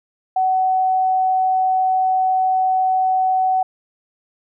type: tone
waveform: sine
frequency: 751 Hz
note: F#5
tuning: 26 cents sharp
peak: -14 dBFS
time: 0.36-3.63 s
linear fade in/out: 5 ms
effects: none